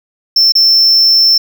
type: tone with dropouts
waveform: triangle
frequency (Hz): 5350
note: E8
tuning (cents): +25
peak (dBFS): -4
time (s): 0.36-1.38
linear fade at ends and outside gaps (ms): 5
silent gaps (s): 0.522-0.552
effects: none